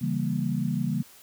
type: chord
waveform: sine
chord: C# diminished seventh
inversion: none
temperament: equal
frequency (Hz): 138.59 / 164.81 / 196 / 233.1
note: C#3 / E3 / G3 / Bb3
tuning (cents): 0 / 0 / 0 / 0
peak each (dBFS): -30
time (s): 0.01-1.03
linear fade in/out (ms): 10
effects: white hiss -52 dBFS RMS until 1.22 s